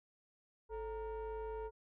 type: tone with frequency modulation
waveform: sine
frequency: 438.6 Hz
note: A4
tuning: 6 cents flat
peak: -38 dBFS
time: 0.69-1.71 s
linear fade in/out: 50 ms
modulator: 490 Hz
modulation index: 0.87
effects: tanh soft clip ceiling -38 dBFS